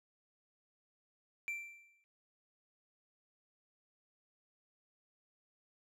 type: tone with exponential decay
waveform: triangle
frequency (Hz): 2349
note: D7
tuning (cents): 0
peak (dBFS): -33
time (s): 1.48-2.04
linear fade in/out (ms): 0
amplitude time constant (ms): 120
effects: none